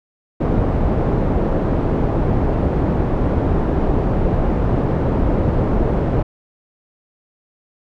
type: low-pass noise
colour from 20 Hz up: pink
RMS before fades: -17 dBFS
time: 0.4-6.23 s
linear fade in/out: 10 ms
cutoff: 620 Hz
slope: 12 dB/octave
effects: none